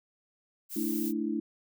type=noise; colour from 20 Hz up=violet; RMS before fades=-38 dBFS; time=0.69-1.13 s; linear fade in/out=50 ms
type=chord; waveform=sine; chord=A suspended fourth; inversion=none; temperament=equal with one note detuned; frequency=220 / 294.7 / 329.6 Hz; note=A3 / D4 / E4; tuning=0 / +6 / 0 cents; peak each=-33 dBFS; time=0.76-1.4 s; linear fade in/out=5 ms
effects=none